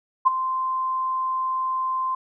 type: tone with ADSR envelope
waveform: sine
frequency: 1041 Hz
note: C6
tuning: 9 cents flat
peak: -10 dBFS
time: 0.25-2.15 s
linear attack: 21 ms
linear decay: 16 ms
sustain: -12 dB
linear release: 5 ms
effects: none